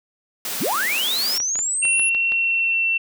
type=high-pass noise; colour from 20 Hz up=white; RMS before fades=-27 dBFS; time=0.45-1.38 s; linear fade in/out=2 ms; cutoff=170 Hz; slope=48 dB/octave
type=linear sweep; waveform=sine; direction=up; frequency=84.7 to 10560 Hz; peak=-20 dBFS; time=0.6-2.1 s; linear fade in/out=20 ms
type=clicks; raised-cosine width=0.3 ms; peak=-17 dBFS; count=7; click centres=1.402 / 1.556 / 1.591 / 1.852 / 1.996 / 2.148 / 2.321 s
type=tone with pitch glide; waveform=sine; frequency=2722 to 2699 Hz; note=F7 to E7; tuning=-45 to +40 cents; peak=-17 dBFS; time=1.82-2.98 s; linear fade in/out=10 ms; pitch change=-15 cents; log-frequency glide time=2.34-2.84 s
effects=none